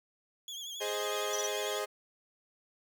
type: tone with vibrato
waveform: 30% pulse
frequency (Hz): 3300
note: G#7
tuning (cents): -12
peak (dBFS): -37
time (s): 0.48-1.79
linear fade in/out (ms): 2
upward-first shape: triangle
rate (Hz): 11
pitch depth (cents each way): 87
type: chord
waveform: sawtooth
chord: Ab major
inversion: none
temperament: equal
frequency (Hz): 415.3 / 523.3 / 622.3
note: Ab4 / C5 / Eb5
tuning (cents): 0 / 0 / 0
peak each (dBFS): -32 / -35 / -34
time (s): 0.8-1.86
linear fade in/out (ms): 20
type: tone bursts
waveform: sine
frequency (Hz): 5900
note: F#8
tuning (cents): -6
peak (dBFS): -33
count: 3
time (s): 1.33-1.467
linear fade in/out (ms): 5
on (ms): 31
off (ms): 22
effects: none